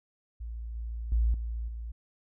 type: tone with level steps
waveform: sine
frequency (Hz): 57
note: A#1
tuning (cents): -38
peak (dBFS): -35 / -33 / -22 / -31 / -35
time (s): 0.4-1.92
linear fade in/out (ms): 10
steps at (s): 0.75 / 1.12 / 1.34 / 1.68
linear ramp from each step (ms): 2
effects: none